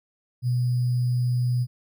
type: tone with sample-and-hold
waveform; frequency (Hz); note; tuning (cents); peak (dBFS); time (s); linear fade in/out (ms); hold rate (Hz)
sine; 123.47; B2; 0; -20; 0.42-1.67; 50; 4900
effects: none